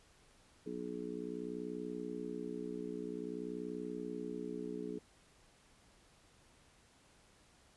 harmonic tone, 60.5 Hz, B1, 35 cents flat, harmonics 3 / 4 / 5 / 6 / 7, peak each -48 / -46 / -45 / -50 / -44 dBFS, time 0.66-4.99 s, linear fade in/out 5 ms, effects pink hiss -66 dBFS RMS until 7.76 s + resampled to 24000 Hz

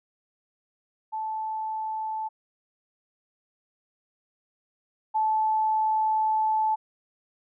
sine tone pair in turn, 874 / 870.5 Hz, A5 / A5, -12 / -19 cents, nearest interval unison, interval 7 cents, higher first, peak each -28 / -21 dBFS, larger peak second, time 1.12-2.29 / 5.14-6.76 s, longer second, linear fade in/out 20 ms, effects none

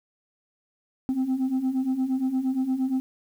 sine beating tone pair, 255.4 / 264 Hz, C4 / C4, -42 / +16 cents, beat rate 8.6 Hz, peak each -26 / -22 dBFS, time 1.09-3 s, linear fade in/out 0 ms, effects tanh soft clip ceiling -20 dBFS + 9-bit

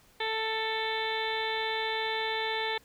harmonic tone, 442.3 Hz, A4, 9 cents sharp, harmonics 1 / 2 / 3 / 4 / 5 / 6 / 7 / 8 / 9, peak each -35 / -34 / -45 / -36 / -37 / -46 / -44 / -37 / -42 dBFS, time 0.2-2.78 s, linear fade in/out 5 ms, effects pink hiss -61 dBFS RMS until 2.84 s

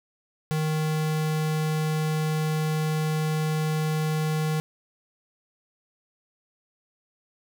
square tone, 155.56 Hz, D#3, in tune, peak -24 dBFS, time 0.51-4.6 s, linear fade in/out 0 ms, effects none

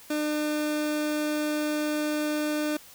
30% pulse tone, 301.3 Hz, D4, 44 cents sharp, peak -23 dBFS, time 0.1-2.77 s, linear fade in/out 5 ms, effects white hiss -50 dBFS RMS until 2.94 s

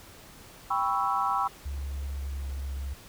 sine chord, C# half-diminished seventh, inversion second, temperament equal with one note detuned, 791.3 / 987.8 / 1108.7 / 1318.5 Hz, G5 / B5 / C#6 / E6, +16 / 0 / 0 / 0 cents, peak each -30 dBFS, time 0.7-1.48 s, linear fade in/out 10 ms
sine tone with pitch glide, 69.3 to 68.03 Hz, C#2 to C#2, 0 to -32 cents, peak -31 dBFS, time 1.65-2.94 s, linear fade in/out 10 ms, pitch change -32 cents, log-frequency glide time 2.08-2.62 s
effects pink hiss -50 dBFS RMS until 3.08 s

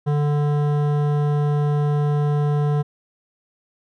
triangle tone with hard clipping, 146.83 Hz, D3, in tune, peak -19 dBFS, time 0.06-2.83 s, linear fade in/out 20 ms, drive 18 dB, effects none

